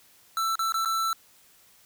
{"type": "tone with dropouts", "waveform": "square", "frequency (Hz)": 1331, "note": "E6", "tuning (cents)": 16, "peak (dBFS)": -25, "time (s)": [0.37, 1.13], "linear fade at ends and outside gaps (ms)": 1, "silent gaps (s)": [[0.555, 0.592], [0.722, 0.742], [0.849, 0.857]], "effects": ["white hiss -58 dBFS RMS until 1.85 s"]}